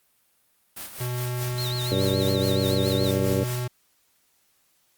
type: noise with tremolo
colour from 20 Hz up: white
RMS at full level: -35 dBFS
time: 0.76-3.65 s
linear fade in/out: 10 ms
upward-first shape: sine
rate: 4.8 Hz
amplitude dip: 60%
type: tone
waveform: square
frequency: 123.47 Hz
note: B2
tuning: in tune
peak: -27 dBFS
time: 1-3.68 s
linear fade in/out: 10 ms
type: tone with vibrato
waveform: sine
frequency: 3951 Hz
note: B7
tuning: in tune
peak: -31 dBFS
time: 1.58-3.11 s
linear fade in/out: 2 ms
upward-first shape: sine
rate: 7.1 Hz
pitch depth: 150 cents each way
type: harmonic tone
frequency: 96 Hz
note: G2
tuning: 36 cents flat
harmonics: 1 / 2 / 3 / 4 / 5 / 6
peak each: -29 / -29 / -29 / -29 / -29 / -29 dBFS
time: 1.91-3.44 s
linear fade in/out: 5 ms
effects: white hiss -66 dBFS RMS until 4.97 s + Opus 32 kbps